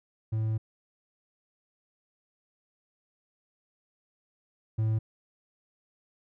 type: tone pair in turn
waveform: triangle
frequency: 110 / 110 Hz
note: A2 / A2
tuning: 0 / 0 cents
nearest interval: unison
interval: 0 cents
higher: neither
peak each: -24 / -22 dBFS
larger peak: second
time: 0.32-0.58 / 4.78-4.99 s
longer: first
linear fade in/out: 10 ms
effects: none